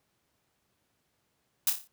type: noise with echo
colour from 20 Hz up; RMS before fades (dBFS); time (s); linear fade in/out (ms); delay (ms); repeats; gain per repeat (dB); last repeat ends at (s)
blue; -24; 1.67-1.7; 2; 29; 6; -6; 1.874
effects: pink hiss -75 dBFS RMS until 1.92 s + high-pass 80 Hz 12 dB/octave